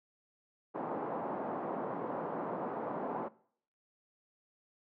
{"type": "band-pass noise", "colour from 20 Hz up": "white", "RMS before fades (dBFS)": -38, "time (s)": [0.74, 3.29], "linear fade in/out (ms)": 20, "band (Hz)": [170, 960], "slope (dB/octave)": 24, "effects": ["noise-tail reverb RT60 0.6 s tail -21 dB re dry"]}